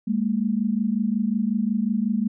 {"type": "tone pair together", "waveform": "sine", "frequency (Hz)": [203.2, 228.7], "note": ["G#3", "A#3"], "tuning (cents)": [-38, -33], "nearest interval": "major second", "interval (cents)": 205, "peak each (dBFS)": -23, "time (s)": [0.07, 2.28], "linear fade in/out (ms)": 10, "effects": []}